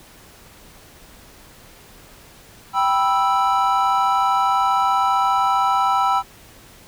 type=chord; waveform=triangle; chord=E minor; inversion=first; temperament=equal with one note detuned; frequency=784 / 983.2 / 1318.5 Hz; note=G5 / B5 / E6; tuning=0 / -8 / 0 cents; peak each=-18 dBFS; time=2.73-6.23 s; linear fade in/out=50 ms; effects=pink hiss -46 dBFS RMS until 6.87 s